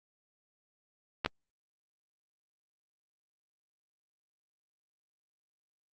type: clicks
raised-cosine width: 0.3 ms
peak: -12 dBFS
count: 2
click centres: 1.248 / 1.261 s
effects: Opus 48 kbps